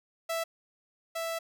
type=tone pair in turn; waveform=sawtooth; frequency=660 / 660 Hz; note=E5 / E5; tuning=+2 / +2 cents; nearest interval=unison; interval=0 cents; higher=neither; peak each=-26 / -28 dBFS; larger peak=first; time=0.29-0.44 / 1.15-1.39 s; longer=second; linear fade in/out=10 ms; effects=none